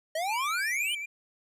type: exponential sweep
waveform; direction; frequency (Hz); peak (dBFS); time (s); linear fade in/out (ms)
square; up; 615 to 3163; -29; 0.15-0.95; 5
type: tone with vibrato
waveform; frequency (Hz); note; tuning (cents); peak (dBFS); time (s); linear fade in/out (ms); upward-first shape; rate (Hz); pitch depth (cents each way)
triangle; 2340; D7; -7; -32; 0.28-1.06; 10; sine; 8.1; 44
effects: resampled to 32000 Hz